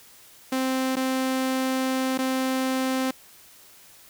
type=tone with dropouts; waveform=sawtooth; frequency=261.3 Hz; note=C4; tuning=2 cents flat; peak=-19 dBFS; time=0.52-3.11 s; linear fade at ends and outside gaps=5 ms; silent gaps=0.957-0.966 / 2.177-2.187 s; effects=white hiss -51 dBFS RMS until 4.09 s